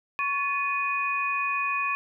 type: tone cluster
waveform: sine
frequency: 1112 / 1736 / 2482 Hz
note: C#6 / A6 / D#7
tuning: +5 / -24 / -5 cents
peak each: -28 / -35 / -27 dBFS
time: 0.19-1.95 s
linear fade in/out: 0 ms
effects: none